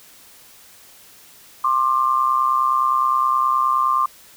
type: tone pair together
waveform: sine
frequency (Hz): 1058 / 1187.6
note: C6 / D6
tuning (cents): +19 / +19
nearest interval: major second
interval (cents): 200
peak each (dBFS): -18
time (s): 1.64-4.06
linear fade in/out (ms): 5
effects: white hiss -47 dBFS RMS until 4.36 s